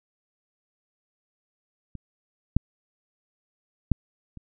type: clicks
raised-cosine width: 5 ms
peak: -25 / -6 / -7 / -29 dBFS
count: 4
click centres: 1.953 / 2.566 / 3.917 / 4.373 s
effects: none